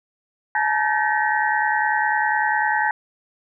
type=tone cluster; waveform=sine; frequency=854 / 924 / 1543 / 1738 / 1882 Hz; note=G#5 / A#5 / G6 / A6 / A#6; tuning=+48 / -16 / -28 / -22 / +16 cents; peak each=-21 / -27 / -24 / -27 / -25 dBFS; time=0.55-2.91 s; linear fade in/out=2 ms; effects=none